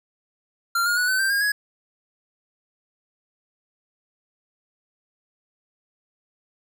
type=tone with pitch steps; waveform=square; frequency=1382 / 1426.6 / 1472.7 / 1520.2 / 1569.3 / 1619.9 / 1672.2 Hz; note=F6 / F6 / F#6 / F#6 / G6 / G#6 / G#6; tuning=-19 / +36 / -9 / +46 / +1 / -44 / +11 cents; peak=-20 dBFS; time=0.75-1.52 s; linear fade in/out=5 ms; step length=110 ms; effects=none